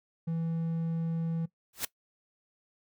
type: tone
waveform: triangle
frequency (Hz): 164.81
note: E3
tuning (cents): 0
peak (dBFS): -27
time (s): 0.27-1.46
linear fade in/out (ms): 10
type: noise with exponential growth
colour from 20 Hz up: white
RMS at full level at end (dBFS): -27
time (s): 1.73-1.85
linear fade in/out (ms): 5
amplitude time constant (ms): 25
effects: noise-tail reverb RT60 0.1 s tail -19 dB re dry